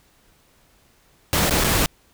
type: noise with dropouts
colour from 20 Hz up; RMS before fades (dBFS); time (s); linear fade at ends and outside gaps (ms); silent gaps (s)
pink; -19; 1.33-1.86; 0; 1.496-1.508 / 1.639-1.644
effects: pink hiss -58 dBFS RMS until 2.13 s